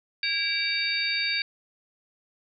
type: tone cluster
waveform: sine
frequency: 1640 / 2314 / 2764 / 3733 / 4602 Hz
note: G#6 / D7 / F7 / A#7 / D8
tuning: -22 / -26 / -19 / +2 / -36 cents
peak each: -33 / -28 / -36 / -32 / -29 dBFS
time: 0.23-1.42 s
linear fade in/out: 2 ms
effects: none